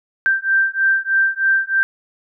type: beating tone pair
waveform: sine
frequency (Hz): 1568 / 1571.2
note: G6 / G6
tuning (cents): 0 / +4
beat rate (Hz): 3.2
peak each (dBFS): -17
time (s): 0.26-1.83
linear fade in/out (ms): 0
effects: none